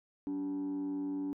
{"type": "tone with frequency modulation", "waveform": "sine", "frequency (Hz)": 287.2, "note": "D4", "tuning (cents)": -39, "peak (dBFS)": -31, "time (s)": [0.27, 1.33], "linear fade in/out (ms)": 0, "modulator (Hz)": 101, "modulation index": 0.34, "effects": ["tanh soft clip ceiling -32 dBFS"]}